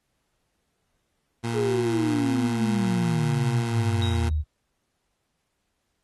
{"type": "tone", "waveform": "20% pulse", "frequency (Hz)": 116.54, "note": "A#2", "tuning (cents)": 0, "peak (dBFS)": -21, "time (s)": [1.43, 4.3], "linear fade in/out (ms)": 20}
{"type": "exponential sweep", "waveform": "sine", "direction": "down", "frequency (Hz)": [431.6, 73.1], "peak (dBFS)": -22, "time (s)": [1.53, 4.44], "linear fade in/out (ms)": 50}
{"type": "tone with exponential decay", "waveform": "sine", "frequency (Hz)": 3800, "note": "A#7", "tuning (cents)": 33, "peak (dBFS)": -30, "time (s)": [4.02, 4.42], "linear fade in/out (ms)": 1, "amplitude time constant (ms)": 85}
{"effects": ["pink hiss -75 dBFS RMS until 6.03 s", "AAC 32 kbps"]}